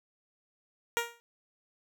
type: tone with exponential decay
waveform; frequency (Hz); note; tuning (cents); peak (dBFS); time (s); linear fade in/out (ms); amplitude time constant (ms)
10% pulse; 469.8; A#4; +13; -16; 0.97-1.2; 0; 48
effects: none